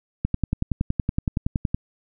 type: click train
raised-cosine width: 5 ms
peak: -9 dBFS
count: 17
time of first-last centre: 0.25-1.745 s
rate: 10.7 Hz
effects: none